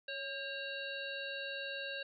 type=harmonic tone with a mistuned harmonic; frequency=554.4 Hz; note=C#5; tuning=in tune; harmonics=1 / 3 / 5 / 7 / 8; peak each=-45 / -43 / -45 / -46 / -52 dBFS; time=0.08-2.03 s; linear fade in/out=5 ms; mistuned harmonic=3; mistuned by=-60 cents; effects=none